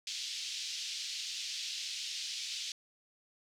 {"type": "band-pass noise", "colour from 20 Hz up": "white", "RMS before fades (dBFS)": -40, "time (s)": [0.07, 2.72], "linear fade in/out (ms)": 2, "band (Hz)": [2800, 5600], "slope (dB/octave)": 24, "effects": []}